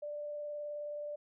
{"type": "tone with vibrato", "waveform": "sine", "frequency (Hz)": 590, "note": "D5", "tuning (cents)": 8, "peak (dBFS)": -38, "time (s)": [0.02, 1.16], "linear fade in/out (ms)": 10, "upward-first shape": "sine", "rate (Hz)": 19, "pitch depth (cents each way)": 11, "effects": []}